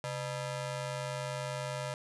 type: ring-modulated tone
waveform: sawtooth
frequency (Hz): 370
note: F#4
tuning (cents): 0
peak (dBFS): -28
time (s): 0.04-1.94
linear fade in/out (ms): 0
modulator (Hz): 235
effects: resampled to 24000 Hz + 11-bit